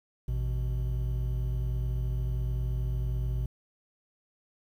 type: tone pair together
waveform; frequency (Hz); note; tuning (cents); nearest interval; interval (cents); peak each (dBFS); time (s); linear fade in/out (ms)
triangle; 55.33 / 124.6; A1 / B2; +10 / +16; octave + major second; 1406; -27 / -30; 0.28-3.46; 5
effects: 10-bit